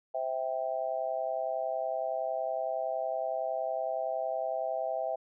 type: chord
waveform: sine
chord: C major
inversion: none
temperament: just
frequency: 523.3 / 654.1 / 784.9 Hz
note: C5 / E5 / G5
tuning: 0 / -14 / +2 cents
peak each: -37 / -32 / -36 dBFS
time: 0.14-5.16 s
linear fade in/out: 10 ms
effects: none